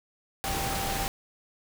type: tone in noise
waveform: sine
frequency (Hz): 784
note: G5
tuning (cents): 0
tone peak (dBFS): -34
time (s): 0.44-1.08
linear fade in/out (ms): 0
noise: pink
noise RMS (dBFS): -31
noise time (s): 0.44-1.08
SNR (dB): -6
effects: none